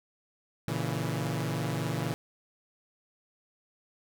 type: chord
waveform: sawtooth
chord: A# diminished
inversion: none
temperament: equal with one note detuned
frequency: 116.54 / 140.36 / 164.81 Hz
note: A#2 / C#3 / E3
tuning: 0 / +22 / 0 cents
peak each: -30 dBFS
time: 0.68-2.14 s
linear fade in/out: 0 ms
effects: none